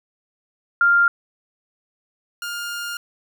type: tone pair in turn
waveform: sine / sawtooth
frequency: 1396.9 / 1409.9 Hz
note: F6 / F6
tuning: 0 / +16 cents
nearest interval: unison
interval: 16 cents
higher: second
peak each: -12 / -23 dBFS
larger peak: first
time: 0.81-1.08 / 2.42-2.97 s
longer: second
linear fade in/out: 2 ms
effects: none